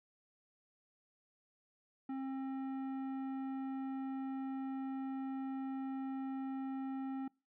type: tone with tanh clipping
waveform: sine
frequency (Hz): 267.1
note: C4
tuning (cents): +36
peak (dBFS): -40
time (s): 2.09-7.28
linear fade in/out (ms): 5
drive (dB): 12
effects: noise-tail reverb RT60 0.3 s tail -26 dB re dry